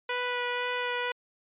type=tone with vibrato; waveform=10% pulse; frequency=491.4 Hz; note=B4; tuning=9 cents flat; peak=-20 dBFS; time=0.09-1.12 s; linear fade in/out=5 ms; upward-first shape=sine; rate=2 Hz; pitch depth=9 cents each way; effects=resampled to 8000 Hz